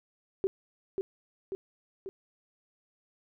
sine tone with echo, 385.6 Hz, G4, 28 cents flat, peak -24 dBFS, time 0.44-0.47 s, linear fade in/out 0 ms, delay 540 ms, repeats 3, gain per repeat -4 dB, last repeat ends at 2.09 s, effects none

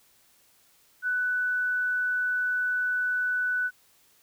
sine tone, 1490 Hz, F#6, 12 cents sharp, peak -24 dBFS, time 1.02-3.71 s, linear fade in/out 50 ms, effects white hiss -62 dBFS RMS until 4.22 s

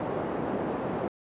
pink band-pass noise, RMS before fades -31 dBFS, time 0-1.08 s, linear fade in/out 2 ms, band 220 to 770 Hz, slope 12 dB/octave, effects resampled to 8000 Hz

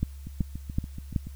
two click trains, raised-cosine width 5 ms, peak -13 / -24 dBFS, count 4 / 8, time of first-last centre 0.03-1.162 / 0.27-1.27 s, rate 2.65 / 7 Hz, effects added 69 Hz sine -39 dBFS peak until 1.35 s + white hiss -58 dBFS RMS until 1.35 s

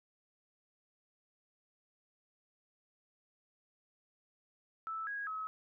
sine tone with pitch steps, 1315 / 1649 / 1283 Hz, E6 / G#6 / E6, -5 / -13 / -47 cents, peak -37 dBFS, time 4.87-5.47 s, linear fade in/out 0 ms, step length 200 ms, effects none

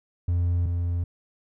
triangle tone pair in turn, 87.31 / 86.83 Hz, F2 / F2, 0 / -9 cents, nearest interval unison, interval 9 cents, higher first, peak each -18 / -21 dBFS, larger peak first, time 0.28-0.66 / 0.66-1.04 s, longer neither, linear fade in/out 5 ms, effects tanh soft clip ceiling -14 dBFS

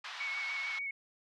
pink band-pass noise, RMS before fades -44 dBFS, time 0.04-0.79 s, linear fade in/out 5 ms, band 1000 to 4600 Hz, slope 24 dB/octave
sine tone with vibrato, 2217 Hz, C#7, in tune, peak -35 dBFS, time 0.2-0.91 s, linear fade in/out 5 ms, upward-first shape square, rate 6.8 Hz, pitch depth 20 cents each way
effects none

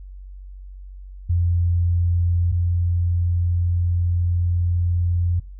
sine tone pair in turn, 86.8 / 87.26 Hz, F2 / F2, -10 / -1 cents, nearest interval unison, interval 9 cents, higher second, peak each -16 / -17 dBFS, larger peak first, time 1.29-2.52 / 2.52-5.4 s, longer second, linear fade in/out 10 ms, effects noise-tail reverb RT60 0.3 s tail -21 dB re dry + added 47 Hz sine -35 dBFS peak until 5.59 s

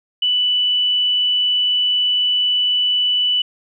sine tone, 2974 Hz, F#7, 8 cents sharp, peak -14 dBFS, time 0.22-3.42 s, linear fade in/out 5 ms, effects none

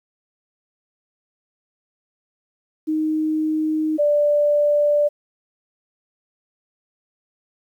sine tone pair in turn, 311.4 / 587.8 Hz, D#4 / D5, +2 / +1 cents, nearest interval major seventh, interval 1099 cents, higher second, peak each -18 / -14 dBFS, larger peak second, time 2.87-3.98 / 3.98-5.09 s, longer neither, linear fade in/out 20 ms, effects 9-bit

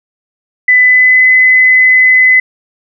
sine tone with pitch glide, 2000 to 2022 Hz, B6 to B6, +21 to +40 cents, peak -3 dBFS, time 0.68-2.4 s, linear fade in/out 5 ms, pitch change +19 cents, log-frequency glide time 0.81-1.26 s, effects none

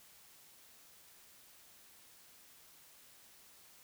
silence, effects white hiss -61 dBFS RMS until 3.83 s

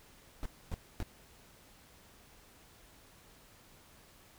brown noise bursts, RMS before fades -35 dBFS, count 3, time 0.43-1.028 s, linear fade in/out 0 ms, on 26 ms, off 260 ms, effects pink hiss -60 dBFS RMS until 4.38 s

